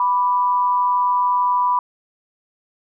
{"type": "tone pair together", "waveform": "sine", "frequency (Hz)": [987.8, 1174.7], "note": ["B5", "D6"], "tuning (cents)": [0, 0], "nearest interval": "minor third", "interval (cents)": 300, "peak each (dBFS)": [-15, -25], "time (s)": [0, 1.79], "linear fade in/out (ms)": 2, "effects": []}